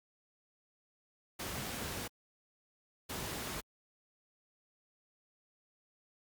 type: noise bursts at uneven times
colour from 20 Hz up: pink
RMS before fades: -40 dBFS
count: 2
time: 1.39-2.08 / 3.09-3.61 s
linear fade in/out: 10 ms
effects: high-pass 60 Hz 12 dB/octave + Opus 48 kbps